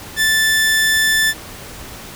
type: tone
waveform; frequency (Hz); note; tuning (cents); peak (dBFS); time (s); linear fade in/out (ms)
sawtooth; 1760; A6; 0; -9; 0.16-1.34; 50
effects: pink hiss -34 dBFS RMS until 2.15 s